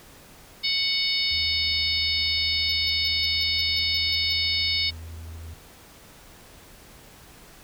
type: harmonic tone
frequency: 740 Hz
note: F#5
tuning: in tune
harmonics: 3 / 4 / 5 / 6 / 7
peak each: -29 / -32 / -27 / -27 / -29 dBFS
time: 0.63-4.91 s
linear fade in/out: 20 ms
type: tone with pitch glide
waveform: triangle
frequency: 77.78 to 81.55 Hz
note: D#2 to E2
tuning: 0 to -18 cents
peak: -34 dBFS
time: 1.31-5.54 s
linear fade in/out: 5 ms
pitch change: +82 cents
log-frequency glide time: 2.78-4.8 s
type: tone bursts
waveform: square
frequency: 5274 Hz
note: E8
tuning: in tune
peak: -30 dBFS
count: 10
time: 2.69-4.33 s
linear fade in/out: 2 ms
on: 29 ms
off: 150 ms
effects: pink hiss -49 dBFS RMS until 7.63 s